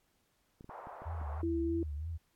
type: clicks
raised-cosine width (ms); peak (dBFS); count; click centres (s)
3; -38; 6; 0.609 / 0.644 / 0.693 / 0.871 / 1.02 / 1.215
type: band-pass noise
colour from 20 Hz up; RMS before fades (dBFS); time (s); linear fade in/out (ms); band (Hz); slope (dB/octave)
white; -48; 0.69-1.42; 10; 590 to 1000; 24
type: tone with vibrato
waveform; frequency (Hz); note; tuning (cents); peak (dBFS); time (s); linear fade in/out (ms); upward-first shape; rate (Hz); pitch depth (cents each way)
sine; 77.78; D#2; 0; -36; 1.05-2.18; 20; triangle; 3.1; 150
type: tone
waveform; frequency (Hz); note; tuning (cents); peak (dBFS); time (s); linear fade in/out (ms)
sine; 333.2; E4; +19; -31; 1.43-1.83; 2
effects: pink hiss -75 dBFS RMS until 2.35 s + AAC 64 kbps